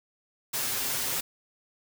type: noise with comb filter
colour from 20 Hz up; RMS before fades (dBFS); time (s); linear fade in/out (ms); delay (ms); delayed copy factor
white; -30; 0.53-1.21; 10; 7.6; +0.65
effects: none